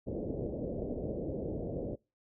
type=low-pass noise; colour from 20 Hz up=white; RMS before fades=-37 dBFS; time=0.06-1.96 s; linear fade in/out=20 ms; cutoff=570 Hz; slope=48 dB/octave; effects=noise-tail reverb RT60 0.3 s tail -26 dB re dry